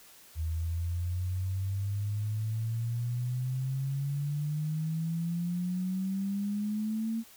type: exponential sweep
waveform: sine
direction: up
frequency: 79 to 228.7 Hz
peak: -29 dBFS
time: 0.35-7.24 s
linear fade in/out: 50 ms
effects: white hiss -55 dBFS RMS until 7.36 s